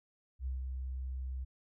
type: tone with ADSR envelope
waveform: sine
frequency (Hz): 64.7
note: C2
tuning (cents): -19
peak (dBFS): -33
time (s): 0.39-1.45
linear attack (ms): 70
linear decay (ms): 150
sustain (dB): -3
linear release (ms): 16
effects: none

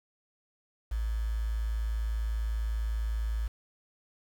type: tone with quantisation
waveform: sine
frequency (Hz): 55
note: A1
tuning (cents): 0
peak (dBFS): -28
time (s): 0.91-3.48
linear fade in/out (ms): 10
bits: 8
effects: none

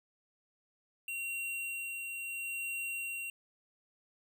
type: tone with tremolo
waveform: square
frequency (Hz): 2747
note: F7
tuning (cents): -29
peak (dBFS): -36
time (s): 1.08-3.3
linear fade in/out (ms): 2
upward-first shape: sine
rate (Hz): 0.74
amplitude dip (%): 30
effects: none

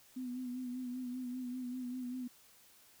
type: tone with vibrato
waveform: sine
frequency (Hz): 250.7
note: B3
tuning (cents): +26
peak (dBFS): -38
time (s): 0.16-2.28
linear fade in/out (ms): 10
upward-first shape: sine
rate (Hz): 5.1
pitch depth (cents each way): 43
effects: white hiss -63 dBFS RMS until 3 s

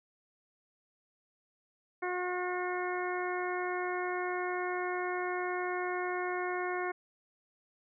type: harmonic tone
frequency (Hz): 360.9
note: F#4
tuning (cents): -43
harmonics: 1 / 2 / 3 / 4 / 5 / 6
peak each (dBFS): -35 / -38 / -40 / -41 / -42 / -43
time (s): 2.02-6.92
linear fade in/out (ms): 10
effects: none

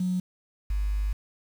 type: tone pair in turn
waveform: triangle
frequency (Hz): 182.5 / 50.35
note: F#3 / G1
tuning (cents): -24 / +47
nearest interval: octave + minor seventh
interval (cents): 2229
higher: first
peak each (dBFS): -20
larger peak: neither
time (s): 0-0.2 / 0.7-1.13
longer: second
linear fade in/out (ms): 5
effects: tanh soft clip ceiling -22 dBFS + 8-bit

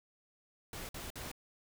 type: noise bursts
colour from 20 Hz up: pink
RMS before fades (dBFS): -44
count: 3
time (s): 0.73-1.316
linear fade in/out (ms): 2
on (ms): 160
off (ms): 53
effects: none

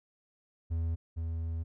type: tone pair in turn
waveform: triangle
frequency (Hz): 82.41 / 82.1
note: E2 / E2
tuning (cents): 0 / -6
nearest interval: unison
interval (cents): 6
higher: first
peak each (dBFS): -27 / -30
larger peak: first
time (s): 0.7-0.96 / 1.16-1.64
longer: second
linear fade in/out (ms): 20
effects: none

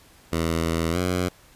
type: tone with pitch glide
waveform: 10% pulse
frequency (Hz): 82.41 to 90.39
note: E2 to F#2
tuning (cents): 0 to -40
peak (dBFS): -14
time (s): 0.32-1.29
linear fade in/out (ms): 10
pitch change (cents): +160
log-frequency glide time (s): 0.91-0.98
effects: pink hiss -53 dBFS RMS until 1.55 s + resampled to 32000 Hz

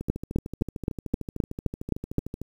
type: two click trains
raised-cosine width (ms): 3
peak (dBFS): -20 / -10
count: 33 / 9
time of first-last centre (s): 0.01-2.416 / 0.1-2.183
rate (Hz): 13.3 / 3.84
effects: 8-bit

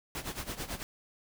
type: noise with tremolo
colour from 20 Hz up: pink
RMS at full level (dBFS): -36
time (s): 0.15-0.83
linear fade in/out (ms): 0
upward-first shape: sine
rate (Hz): 9.1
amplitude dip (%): 80
effects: none

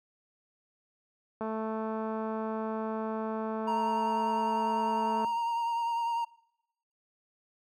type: click train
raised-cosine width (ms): 1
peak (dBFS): -22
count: 845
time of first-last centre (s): 1.41-5.246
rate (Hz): 220
type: tone with vibrato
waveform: triangle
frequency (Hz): 932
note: A#5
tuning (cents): -1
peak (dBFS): -26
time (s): 3.67-6.25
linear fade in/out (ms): 10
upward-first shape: sine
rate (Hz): 10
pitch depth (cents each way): 23
effects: noise-tail reverb RT60 0.8 s tail -23 dB re dry + high-pass 100 Hz 12 dB/octave

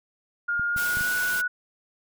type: tone with pitch glide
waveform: sine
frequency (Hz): 1416 to 1471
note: F6 to F#6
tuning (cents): +23 to -11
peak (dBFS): -23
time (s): 0.48-1.48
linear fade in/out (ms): 10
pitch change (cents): +66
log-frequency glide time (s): 0.69-1.12
type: clicks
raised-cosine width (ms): 5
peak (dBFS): -26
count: 4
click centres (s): 0.596 / 0.763 / 0.971 / 1.01
type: noise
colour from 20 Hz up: white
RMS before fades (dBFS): -33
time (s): 0.76-1.42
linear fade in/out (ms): 20
effects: none

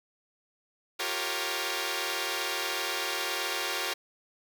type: chord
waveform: 5% pulse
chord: G half-diminished seventh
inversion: third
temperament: equal with one note detuned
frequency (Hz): 353.7 / 392 / 466.2 / 554.4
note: F4 / G4 / Bb4 / Db5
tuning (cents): +22 / 0 / 0 / 0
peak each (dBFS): -24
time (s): 0.99-3.94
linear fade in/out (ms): 10
effects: none

